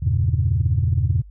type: chord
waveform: sine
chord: E diminished seventh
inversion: none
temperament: equal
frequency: 82.41 / 98 / 116.54 / 138.59 Hz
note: E2 / G2 / Bb2 / Db3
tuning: 0 / 0 / 0 / 0 cents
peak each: -20 / -21 / -21 / -24 dBFS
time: 0.02-1.22 s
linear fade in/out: 10 ms
effects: tanh soft clip ceiling -8 dBFS + added 50 Hz sine -39 dBFS peak until 1.3 s